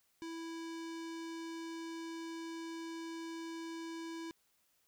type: tone with low-pass filter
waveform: square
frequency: 329.6 Hz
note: E4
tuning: in tune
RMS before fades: -44 dBFS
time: 0.22-4.31 s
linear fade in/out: 0 ms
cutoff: 6600 Hz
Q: 1.2
effects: white hiss -75 dBFS RMS until 4.87 s